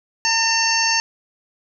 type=harmonic tone; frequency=905 Hz; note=A5; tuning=48 cents sharp; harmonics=1 / 2 / 3 / 5 / 6 / 7; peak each=-23 / -23 / -23 / -23 / -23 / -23 dBFS; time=0.25-1 s; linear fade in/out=0 ms; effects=none